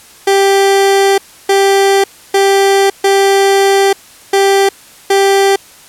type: tone bursts at uneven times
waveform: 30% pulse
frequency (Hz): 393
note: G4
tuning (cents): +4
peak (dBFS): -4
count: 6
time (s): 0.27-1.18 / 1.49-2.04 / 2.34-2.9 / 3.04-3.93 / 4.33-4.69 / 5.1-5.56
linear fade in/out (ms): 5
effects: white hiss -39 dBFS RMS until 5.88 s + low-pass 12000 Hz 12 dB/octave